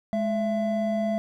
triangle tone pair together, 210.9 / 669.6 Hz, G#3 / E5, +27 / +27 cents, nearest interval octave + minor sixth, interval 2000 cents, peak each -24 dBFS, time 0.13-1.18 s, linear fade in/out 0 ms, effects none

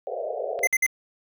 white band-pass noise, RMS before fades -30 dBFS, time 0.07-0.67 s, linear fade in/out 0 ms, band 410 to 720 Hz, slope 96 dB/octave
clicks, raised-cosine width 0.3 ms, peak -25 dBFS, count 3, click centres 0.591 / 0.728 / 0.862 s
square tone bursts, 2067 Hz, C7, 22 cents flat, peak -19 dBFS, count 3, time 0.63-0.865 s, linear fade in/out 5 ms, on 43 ms, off 53 ms
effects none

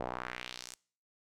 sawtooth tone with band-pass filter sweep, 61.74 Hz, B1, in tune, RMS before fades -42 dBFS, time 0-0.75 s, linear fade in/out 0 ms, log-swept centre 620 to 8100 Hz, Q 1.8, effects noise-tail reverb RT60 0.5 s tail -25 dB re dry

